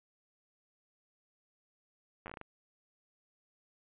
slowing click train, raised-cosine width 0.5 ms, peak -29 dBFS, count 8, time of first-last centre 2.26-2.413 s, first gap 9 ms, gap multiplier 1.29, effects resampled to 8000 Hz

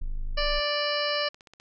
triangle tone, 25.85 Hz, G#0, 7 cents flat, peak -25 dBFS, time 0.01-0.6 s, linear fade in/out 10 ms
harmonic tone, 587.3 Hz, D5, in tune, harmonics 1 / 2 / 3 / 4 / 5 / 7 / 8 / 9, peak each -29 / -33 / -33 / -36 / -33 / -36 / -35 / -35 dBFS, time 0.37-1.29 s, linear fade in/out 10 ms
click train, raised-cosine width 0.2 ms, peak -32 dBFS, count 9, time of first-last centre 1.09-1.6 s, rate 15.7 Hz
effects none

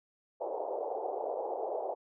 pink band-pass noise, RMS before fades -36 dBFS, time 0.4-1.95 s, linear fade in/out 20 ms, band 410 to 820 Hz, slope 48 dB/octave, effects none

